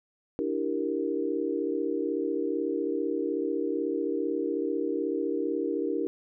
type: chord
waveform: sine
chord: E half-diminished seventh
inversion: third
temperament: equal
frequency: 293.7 / 329.6 / 392 / 466.2 Hz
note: D4 / E4 / G4 / Bb4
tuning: 0 / 0 / 0 / 0 cents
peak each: -32 dBFS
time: 0.39-6.07 s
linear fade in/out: 0 ms
effects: none